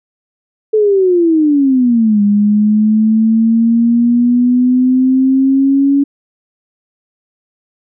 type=exponential two-way sweep; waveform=sine; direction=down then up; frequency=439.3 to 203.4 to 281.6 Hz; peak=-7 dBFS; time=0.73-6.04 s; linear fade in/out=10 ms; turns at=2.22 s; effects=none